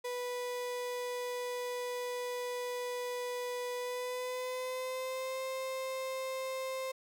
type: tone with pitch glide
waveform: 35% pulse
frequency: 492.4 to 524.7 Hz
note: B4 to C5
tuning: -5 to +5 cents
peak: -34 dBFS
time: 0.04-6.92 s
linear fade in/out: 10 ms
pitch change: +110 cents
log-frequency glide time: 3.76-5.41 s
effects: none